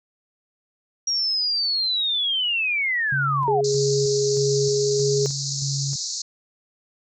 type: linear sweep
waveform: sine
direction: down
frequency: 5660 to 666 Hz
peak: -20 dBFS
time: 1.07-3.61 s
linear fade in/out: 5 ms
type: tone with tremolo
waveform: sine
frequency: 138.59 Hz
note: C#3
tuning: in tune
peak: -24 dBFS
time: 3.12-5.96 s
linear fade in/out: 5 ms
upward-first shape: square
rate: 1.6 Hz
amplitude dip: 45%
type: tone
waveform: sine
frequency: 415.3 Hz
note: G#4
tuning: in tune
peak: -19 dBFS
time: 3.48-5.26 s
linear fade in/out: 0 ms
type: band-pass noise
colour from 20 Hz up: white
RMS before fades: -29 dBFS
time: 3.64-6.22 s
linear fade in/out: 5 ms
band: 4100 to 7100 Hz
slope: 96 dB/octave
effects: none